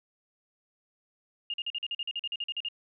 sine tone bursts, 2833 Hz, F7, 24 cents sharp, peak -30 dBFS, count 15, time 1.5-2.686 s, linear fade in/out 2 ms, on 38 ms, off 44 ms, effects none

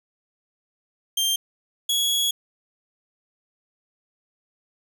sawtooth tone pair in turn, 3174 / 3347 Hz, G7 / G#7, +21 / +13 cents, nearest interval minor second, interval 92 cents, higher second, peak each -17 dBFS, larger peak neither, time 1.17-1.36 / 1.89-2.31 s, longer second, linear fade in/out 5 ms, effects none

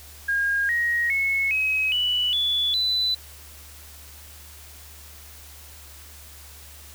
sine tone with pitch steps, 1623 / 1886 / 2192 / 2547 / 2959 / 3439 / 3996 Hz, G#6 / A#6 / C#7 / D#7 / F#7 / A7 / B7, -40 / +20 / -20 / +40 / -1 / -40 / +20 cents, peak -20 dBFS, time 0.28-3.15 s, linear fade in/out 10 ms, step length 410 ms, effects added 73 Hz sine -46 dBFS peak until 6.94 s + white hiss -46 dBFS RMS until 6.94 s

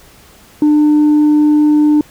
sine tone with tanh clipping, 299.6 Hz, D4, 35 cents sharp, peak -7 dBFS, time 0.62-2.01 s, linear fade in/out 2 ms, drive 1 dB, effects pink hiss -43 dBFS RMS until 2.1 s

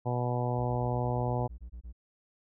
harmonic tone, 122.8 Hz, B2, 9 cents flat, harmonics 1 / 2 / 3 / 4 / 5 / 6 / 7 / 8, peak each -30 / -38 / -39 / -37 / -38 / -38 / -38 / -43 dBFS, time 0.05-1.48 s, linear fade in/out 20 ms
triangle tone bursts, 59.3 Hz, A#1, 30 cents sharp, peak -38 dBFS, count 12, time 0.57-1.928 s, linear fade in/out 20 ms, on 93 ms, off 22 ms
effects none

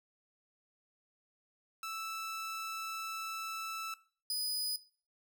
sawtooth tone pair in turn, 1318.5 / 4978 Hz, E6 / D#8, 0 / 0 cents, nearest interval octave + major seventh, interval 2300 cents, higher second, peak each -35 / -30 dBFS, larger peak second, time 1.83-3.94 / 4.3-4.76 s, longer first, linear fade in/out 2 ms, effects noise-tail reverb RT60 0.4 s tail -18 dB re dry

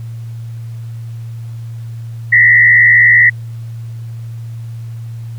sine tone with frequency modulation, 1941 Hz, B6, 31 cents flat, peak -4 dBFS, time 2.32-3.3 s, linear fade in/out 10 ms, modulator 75.7 Hz, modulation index 1.1, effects added 115 Hz sine -23 dBFS peak until 5.38 s + pink hiss -48 dBFS RMS until 5.38 s

